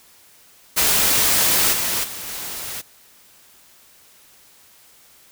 white noise with level steps, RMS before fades -17 / -22 / -32 / -30 dBFS, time 0.76-2.82 s, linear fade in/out 20 ms, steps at 1.72 / 2.03 / 2.26 s, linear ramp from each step 20 ms, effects white hiss -51 dBFS RMS until 5.31 s

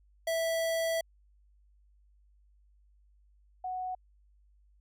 square / sine tone pair in turn, 657 / 739.2 Hz, E5 / F#5, -6 / -2 cents, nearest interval major second, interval 204 cents, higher second, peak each -29 / -33 dBFS, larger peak first, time 0.27-1.01 / 3.64-3.95 s, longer first, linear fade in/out 5 ms, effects added 50 Hz sine -61 dBFS peak until 4.8 s

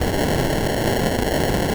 violet noise with sample-and-hold, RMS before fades -20 dBFS, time 0-1.74 s, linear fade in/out 5 ms, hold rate 1225 Hz, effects none

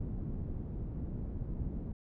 pink low-pass noise, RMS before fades -38 dBFS, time 0-1.93 s, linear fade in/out 10 ms, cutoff 230 Hz, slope 12 dB/octave, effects none

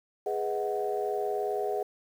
sine chord, G# minor seventh, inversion none, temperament equal with one note detuned, 415.3 / 493.9 / 637.5 / 740 Hz, G#4 / B4 / D#5 / F#5, 0 / 0 / +42 / 0 cents, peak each -30 / -36 / -35 / -33 dBFS, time 0.26-1.83 s, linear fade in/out 5 ms, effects tanh soft clip ceiling -18 dBFS + 9-bit

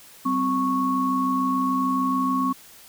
sine tone cluster, 193.1 / 259.9 / 1105 Hz, G3 / C4 / C#6, -26 / -11 / -6 cents, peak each -31 / -23 / -23 dBFS, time 0.25-2.53 s, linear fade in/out 10 ms, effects white hiss -48 dBFS RMS until 2.88 s

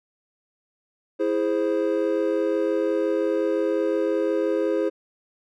triangle chord, E augmented, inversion none, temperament equal, 329.6 / 415.3 / 523.3 Hz, E4 / G#4 / B#4, 0 / 0 / 0 cents, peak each -23 dBFS, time 1.19-4.9 s, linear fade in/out 20 ms, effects none

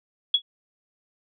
sine tone with exponential decay, 3361 Hz, G#7, 20 cents sharp, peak -12 dBFS, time 0.34-0.42 s, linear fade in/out 5 ms, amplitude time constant 16 ms, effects none

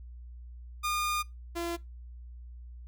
sawtooth tone pair in turn, 1216 / 341.2 Hz, D#6 / F4, -40 / -40 cents, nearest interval octave + minor seventh, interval 2200 cents, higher first, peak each -25 / -28 dBFS, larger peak first, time 0.83-1.23 / 1.55-1.77 s, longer first, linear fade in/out 20 ms, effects noise-tail reverb RT60 0.2 s tail -21 dB re dry + added 60 Hz sine -43 dBFS peak until 2.87 s

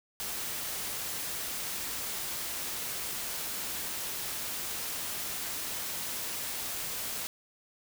white noise, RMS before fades -36 dBFS, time 0.2-7.27 s, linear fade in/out 0 ms, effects none

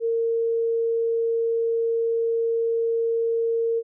sine tone, 459.1 Hz, A#4, 26 cents flat, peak -20 dBFS, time 0-3.83 s, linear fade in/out 50 ms, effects none

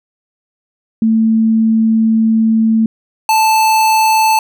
sine / square tone pair in turn, 222.8 / 877.9 Hz, A3 / A5, +22 / -4 cents, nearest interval 2 octaves, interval 2374 cents, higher second, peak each -8 / -9 dBFS, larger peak first, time 1.02-2.86 / 3.29-4.39 s, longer first, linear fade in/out 2 ms, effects none

